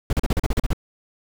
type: noise bursts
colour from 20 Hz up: brown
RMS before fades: -19 dBFS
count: 10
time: 0.1-0.732 s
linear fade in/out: 2 ms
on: 29 ms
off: 38 ms
effects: none